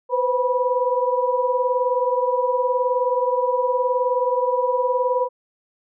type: tone cluster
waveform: sine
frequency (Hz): 497.9 / 517 / 978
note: B4 / C5 / B5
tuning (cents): +14 / -21 / -17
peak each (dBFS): -22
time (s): 0.09-5.29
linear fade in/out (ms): 50
effects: none